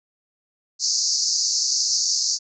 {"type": "band-pass noise", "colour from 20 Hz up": "pink", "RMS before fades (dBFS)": -22, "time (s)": [0.79, 2.39], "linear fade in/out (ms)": 50, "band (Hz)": [4500, 6800], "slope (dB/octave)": 96, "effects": []}